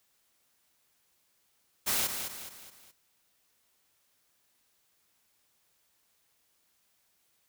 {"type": "noise with echo", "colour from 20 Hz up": "white", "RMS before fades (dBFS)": -29, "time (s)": [1.86, 2.08], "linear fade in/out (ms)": 20, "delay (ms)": 210, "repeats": 4, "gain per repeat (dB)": -7, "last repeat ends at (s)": 2.92, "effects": ["white hiss -72 dBFS RMS until 7.48 s"]}